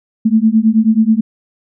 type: beating tone pair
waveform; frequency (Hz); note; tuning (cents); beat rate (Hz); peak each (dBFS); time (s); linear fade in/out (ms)
sine; 216.2 / 225.5; A3 / A3; -30 / +43; 9.3; -11; 0.25-1.21; 10
effects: none